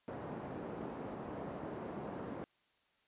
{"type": "band-pass noise", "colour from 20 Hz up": "pink", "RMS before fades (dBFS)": -44, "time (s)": [0.08, 2.44], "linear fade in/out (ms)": 0, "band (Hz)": [170, 840], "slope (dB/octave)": 12, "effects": ["white hiss -74 dBFS RMS until 3.07 s", "resampled to 8000 Hz"]}